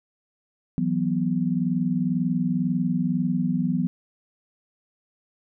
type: chord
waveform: sine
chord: E suspended second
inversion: none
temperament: equal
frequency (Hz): 164.81 / 185 / 246.9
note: E3 / F#3 / B3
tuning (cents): 0 / 0 / 0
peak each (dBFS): -26 / -25 / -25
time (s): 0.78-3.87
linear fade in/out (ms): 0
effects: none